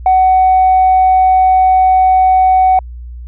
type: tone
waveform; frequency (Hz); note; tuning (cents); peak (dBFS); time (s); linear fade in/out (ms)
sine; 750; F#5; +23; -4; 0.06-2.79; 2
effects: tanh soft clip ceiling -3 dBFS + added 60 Hz sine -25 dBFS peak until 3.27 s